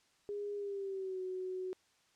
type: tone with pitch glide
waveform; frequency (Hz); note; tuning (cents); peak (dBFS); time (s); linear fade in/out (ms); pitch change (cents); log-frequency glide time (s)
sine; 409.4 to 371.1; G#4 to F#4; -25 to +5; -37; 0.29-1.73; 0; -170; 0.55-1.21
effects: white hiss -71 dBFS RMS until 2.15 s + low-pass 7000 Hz 12 dB/octave